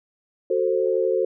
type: tone cluster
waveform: sine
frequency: 371.2 / 443.6 / 527 Hz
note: F#4 / A4 / C5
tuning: +6 / +14 / +12 cents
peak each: -23 dBFS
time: 0.5-1.25 s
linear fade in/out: 5 ms
effects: none